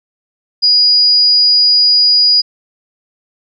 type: tone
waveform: sine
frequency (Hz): 4900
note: D#8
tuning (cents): -27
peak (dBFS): -6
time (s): 0.62-2.42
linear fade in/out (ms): 20
effects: none